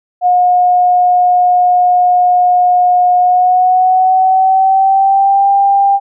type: tone with pitch glide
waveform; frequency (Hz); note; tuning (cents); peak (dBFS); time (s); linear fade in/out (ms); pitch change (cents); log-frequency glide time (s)
sine; 720 to 794.3; F#5 to G5; -47 to +23; -6; 0.21-6; 50; +170; 3.17-5.49
effects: none